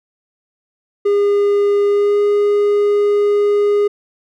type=tone with pitch glide; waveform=triangle; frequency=406.6 to 411.1 Hz; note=G#4 to G#4; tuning=-37 to -18 cents; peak=-9 dBFS; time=1.05-3.88 s; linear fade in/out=10 ms; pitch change=+19 cents; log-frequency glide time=1.87-2.2 s; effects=none